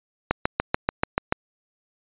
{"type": "click train", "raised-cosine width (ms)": 0.5, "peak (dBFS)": -4, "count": 8, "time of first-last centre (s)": [0.31, 1.324], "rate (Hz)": 6.9, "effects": ["resampled to 8000 Hz"]}